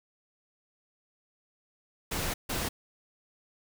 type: noise bursts at uneven times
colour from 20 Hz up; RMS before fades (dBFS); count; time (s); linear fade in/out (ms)
pink; -32; 2; 2.11-2.34 / 2.49-2.69; 10
effects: none